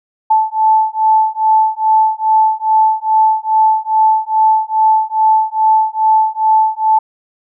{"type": "beating tone pair", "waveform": "sine", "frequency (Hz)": [873, 875.4], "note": ["A5", "A5"], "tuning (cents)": [-14, -9], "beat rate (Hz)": 2.4, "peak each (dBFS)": -12, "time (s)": [0.3, 6.99], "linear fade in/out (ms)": 10, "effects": []}